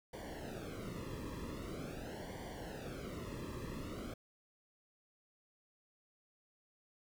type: noise with flanger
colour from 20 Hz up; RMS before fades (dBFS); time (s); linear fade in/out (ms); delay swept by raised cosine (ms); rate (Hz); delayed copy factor
brown; -45; 0.13-4.14; 5; 0.76 to 1.37; 0.44; -0.95
effects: none